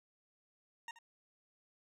20% pulse tone with echo, 927 Hz, A#5, 10 cents flat, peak -38 dBFS, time 0.88-0.91 s, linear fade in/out 2 ms, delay 78 ms, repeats 1, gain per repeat -14 dB, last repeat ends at 0.988 s, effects low-pass 8000 Hz 12 dB/octave

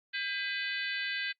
harmonic tone with a mistuned harmonic, 501 Hz, B4, 25 cents sharp, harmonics 3 / 4 / 5 / 6 / 7 / 8 / 9, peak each -36 / -38 / -40 / -42 / -43 / -44 / -45 dBFS, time 0.13-1.33 s, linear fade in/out 20 ms, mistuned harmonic 3, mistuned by +110 cents, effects noise-tail reverb RT60 0.1 s tail -24 dB re dry + Opus 48 kbps

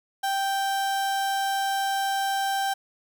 35% pulse tone, 784 Hz, G5, in tune, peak -22 dBFS, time 0.23-2.74 s, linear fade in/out 10 ms, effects none

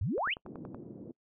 sine exponential sweep, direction up, 77.78 to 3242 Hz, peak -29 dBFS, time 0.01-0.34 s, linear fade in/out 5 ms
click train, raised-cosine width 1 ms, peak -30 dBFS, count 7, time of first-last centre 0.18-0.746 s, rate 10.6 Hz
white band-pass noise, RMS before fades -46 dBFS, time 0.45-1.12 s, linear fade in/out 10 ms, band 120 to 360 Hz, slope 24 dB/octave
effects noise-tail reverb RT60 0.1 s tail -25 dB re dry

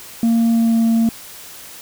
sine tone with pitch glide, 230 to 227.6 Hz, A#3 to A#3, -23 to -41 cents, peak -9 dBFS, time 0.23-1.09 s, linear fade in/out 2 ms, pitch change -18 cents, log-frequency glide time 0.5-0.77 s, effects tanh soft clip ceiling -11 dBFS + white hiss -37 dBFS RMS until 1.81 s

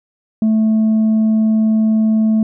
sine tone with tanh clipping, 219 Hz, A3, 8 cents flat, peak -11 dBFS, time 0.42-2.43 s, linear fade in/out 2 ms, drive 2 dB, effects none

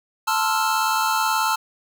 square chord, F major seventh, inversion first, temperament equal, 880 / 1046.5 / 1318.5 / 1396.9 Hz, A5 / C6 / E6 / F6, 0 / 0 / 0 / 0 cents, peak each -23 / -28 / -25 / -27 dBFS, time 0.27-1.56 s, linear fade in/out 10 ms, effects none

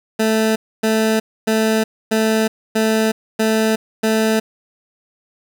20% pulse tone bursts, 220 Hz, A3, in tune, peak -9 dBFS, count 7, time 0.19-4.4 s, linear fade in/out 10 ms, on 370 ms, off 270 ms, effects none

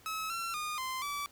sawtooth tone with pitch steps, 1289 / 1355 / 1221 / 1039 / 1153 Hz, E6 / E6 / D#6 / C6 / D6, -39 / +47 / -33 / -12 / -32 cents, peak -31 dBFS, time 0.06-1.26 s, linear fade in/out 0 ms, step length 240 ms, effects pink hiss -60 dBFS RMS until 1.31 s

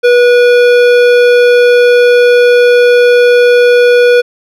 sine tone with hard clipping, 486.7 Hz, B4, 25 cents flat, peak -5 dBFS, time 0.03-4.22 s, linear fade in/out 20 ms, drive 14 dB, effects none

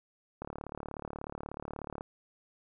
click train, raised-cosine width 1 ms, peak -25 dBFS, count 59, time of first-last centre 0.42-2.009 s, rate 36.5 Hz, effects none

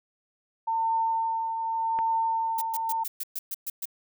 sine tone with tremolo, 903 Hz, A5, 45 cents sharp, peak -22 dBFS, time 0.67-3.04 s, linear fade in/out 10 ms, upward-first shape triangle, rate 0.85 Hz, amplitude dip 50%
click, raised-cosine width 0.5 ms, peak -21 dBFS, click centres 1.989 s
violet noise bursts, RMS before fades -32 dBFS, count 9, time 2.58-3.855 s, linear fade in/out 5 ms, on 35 ms, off 120 ms
effects none

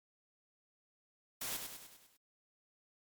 white noise with echo, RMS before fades -40 dBFS, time 1.41-1.57 s, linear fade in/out 5 ms, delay 100 ms, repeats 6, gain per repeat -5 dB, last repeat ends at 2.17 s, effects MP3 96 kbps

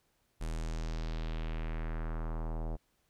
square tone with low-pass filter sweep, 40.16 Hz, E1, 44 cents flat, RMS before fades -36 dBFS, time 0.4-2.77 s, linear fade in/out 20 ms, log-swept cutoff 10000 to 680 Hz, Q 1.7, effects pink hiss -75 dBFS RMS until 3.09 s

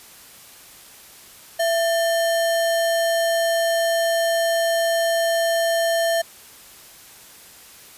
sine tone with sample-and-hold, 668 Hz, E5, 23 cents sharp, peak -17 dBFS, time 1.59-6.22 s, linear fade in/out 10 ms, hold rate 2450 Hz, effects white hiss -45 dBFS RMS until 7.97 s + resampled to 32000 Hz

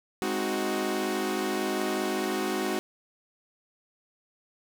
sawtooth chord, Ab dominant seventh, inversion none, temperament equal, 207.7 / 261.6 / 311.1 / 370 Hz, Ab3 / C4 / Eb4 / Gb4, 0 / 0 / 0 / 0 cents, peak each -30 / -31 / -30 / -26 dBFS, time 0.22-2.79 s, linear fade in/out 0 ms, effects none

